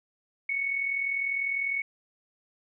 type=tone with amplitude modulation; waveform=sine; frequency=2217 Hz; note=C#7; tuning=in tune; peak=-24 dBFS; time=0.49-1.82 s; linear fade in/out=5 ms; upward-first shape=sine; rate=40 Hz; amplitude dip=55%; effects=none